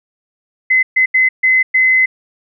sine tone bursts at uneven times, 2042 Hz, C7, 43 cents flat, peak -8 dBFS, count 5, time 0.7-0.83 / 0.96-1.06 / 1.14-1.29 / 1.43-1.63 / 1.74-2.06 s, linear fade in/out 10 ms, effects none

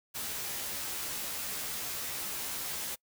white noise with comb filter, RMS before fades -37 dBFS, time 0.14-2.96 s, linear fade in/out 20 ms, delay 14 ms, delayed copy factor +0.75, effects noise-tail reverb RT60 0.1 s tail -25 dB re dry

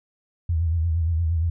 sine tone with vibrato, 82.5 Hz, E2, 2 cents sharp, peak -19 dBFS, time 0.49-1.5 s, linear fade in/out 5 ms, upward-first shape sine, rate 8.6 Hz, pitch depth 81 cents each way, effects none

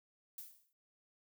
violet noise with exponential decay, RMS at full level -45 dBFS, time 0.38-0.73 s, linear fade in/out 1 ms, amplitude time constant 75 ms, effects none

